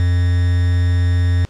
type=tone with quantisation; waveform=triangle; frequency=88.4 Hz; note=F2; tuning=22 cents sharp; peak=-10 dBFS; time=0-1.45 s; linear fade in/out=0 ms; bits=5; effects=pink hiss -50 dBFS RMS until 1.49 s + low-pass 6000 Hz 12 dB/octave